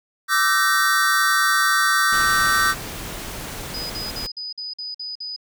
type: chord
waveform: square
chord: E half-diminished seventh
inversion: third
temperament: equal with one note detuned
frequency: 1174.7 / 1318.5 / 1535.7 / 1864.7 Hz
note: D6 / E6 / G6 / Bb6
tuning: 0 / 0 / -36 / 0 cents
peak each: -23 / -24 / -20 / -24 dBFS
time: 0.28-2.75 s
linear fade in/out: 50 ms
type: noise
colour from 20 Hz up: pink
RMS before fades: -32 dBFS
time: 2.12-4.27 s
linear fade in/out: 10 ms
type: tone bursts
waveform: sine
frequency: 4978 Hz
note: D#8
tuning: in tune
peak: -28 dBFS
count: 8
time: 3.74-5.363 s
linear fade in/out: 5 ms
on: 160 ms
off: 49 ms
effects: none